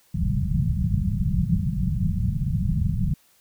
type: low-pass noise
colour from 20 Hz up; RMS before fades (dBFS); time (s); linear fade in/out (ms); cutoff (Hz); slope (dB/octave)
white; -23; 0.14-3.14; 5; 200; 96
effects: white hiss -60 dBFS RMS until 3.4 s